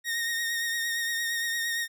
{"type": "tone with vibrato", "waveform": "sawtooth", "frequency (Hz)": 1857, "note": "A#6", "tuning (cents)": -7, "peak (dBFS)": -24, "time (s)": [0.04, 1.88], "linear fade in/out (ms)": 50, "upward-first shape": "triangle", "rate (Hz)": 8.7, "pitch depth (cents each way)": 33, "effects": []}